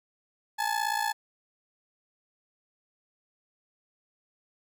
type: ring-modulated tone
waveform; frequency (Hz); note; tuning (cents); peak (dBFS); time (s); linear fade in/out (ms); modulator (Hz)
30% pulse; 860; A5; -40; -21; 0.58-1.13; 20; 28.5
effects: none